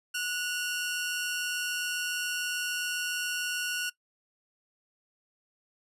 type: tone pair together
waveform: sawtooth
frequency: 1467 / 2767 Hz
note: F#6 / F7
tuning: -15 / -17 cents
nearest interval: major seventh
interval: 1098 cents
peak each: -29 / -30 dBFS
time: 0.14-3.9 s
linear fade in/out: 10 ms
effects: noise-tail reverb RT60 0.1 s tail -19 dB re dry + resampled to 32000 Hz